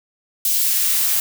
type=noise with high-pass filter sweep; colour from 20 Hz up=blue; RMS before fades=-18 dBFS; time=0.45-1.2 s; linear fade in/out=2 ms; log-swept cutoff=3500 to 610 Hz; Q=0.78; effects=none